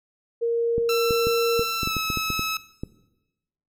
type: tone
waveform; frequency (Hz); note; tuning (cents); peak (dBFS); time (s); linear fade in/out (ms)
sine; 466.2; A#4; 0; -20; 0.41-1.64; 20
type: clicks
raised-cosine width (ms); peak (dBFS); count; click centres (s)
3; -16; 12; 0.781 / 1.108 / 1.27 / 1.594 / 1.832 / 1.874 / 1.967 / 2.102 / 2.173 / 2.303 / 2.394 / 2.835
type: tone with pitch glide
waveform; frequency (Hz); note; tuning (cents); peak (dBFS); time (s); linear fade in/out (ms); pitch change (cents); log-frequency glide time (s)
15% pulse; 1339 to 1294.1; E6 to E6; +27 to -32; -18; 0.89-2.57; 2; -59; 1.8-1.96
effects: noise-tail reverb RT60 1.0 s tail -18 dB re dry